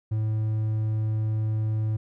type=tone; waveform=triangle; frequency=108.8 Hz; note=A2; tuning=19 cents flat; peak=-21 dBFS; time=0.11-1.97 s; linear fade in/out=10 ms; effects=none